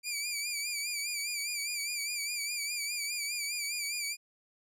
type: tone with vibrato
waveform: 15% pulse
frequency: 2349 Hz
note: D7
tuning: in tune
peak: -26 dBFS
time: 0.03-4.17 s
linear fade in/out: 50 ms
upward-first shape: sine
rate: 4.9 Hz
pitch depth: 66 cents each way
effects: none